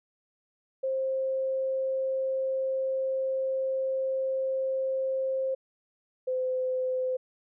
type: tone pair in turn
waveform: sine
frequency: 529 / 512.8 Hz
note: C5 / C5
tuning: +19 / -35 cents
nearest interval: minor second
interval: 54 cents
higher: first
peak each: -26 / -26 dBFS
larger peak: neither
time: 0.83-5.55 / 6.27-7.17 s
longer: first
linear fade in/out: 10 ms
effects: none